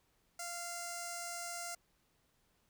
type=tone with notch filter; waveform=5% pulse; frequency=693 Hz; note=F5; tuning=14 cents flat; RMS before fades=-43 dBFS; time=0.39-1.75 s; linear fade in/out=5 ms; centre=3300 Hz; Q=0.68; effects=pink hiss -75 dBFS RMS until 2.69 s